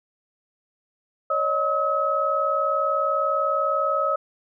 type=tone cluster; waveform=sine; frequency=556 / 616 / 1282 Hz; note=C#5 / D#5 / E6; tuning=+5 / -17 / -49 cents; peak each=-26 / -26 / -22 dBFS; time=1.3-4.16 s; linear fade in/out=5 ms; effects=none